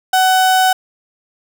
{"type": "tone", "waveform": "35% pulse", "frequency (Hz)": 750, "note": "F#5", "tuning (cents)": 23, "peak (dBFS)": -8, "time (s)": [0.13, 0.73], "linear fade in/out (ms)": 5, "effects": []}